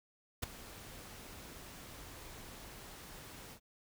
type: noise with ADSR envelope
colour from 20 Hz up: pink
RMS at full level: -35 dBFS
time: 0.42-3.6 s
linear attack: 14 ms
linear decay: 10 ms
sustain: -16 dB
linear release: 74 ms
effects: none